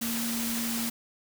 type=tone in noise; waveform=sine; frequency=231.7 Hz; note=A#3; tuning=10 cents flat; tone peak=-31 dBFS; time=0.01-0.9 s; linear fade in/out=10 ms; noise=white; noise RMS=-33 dBFS; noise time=0.01-0.9 s; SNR=-1 dB; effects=none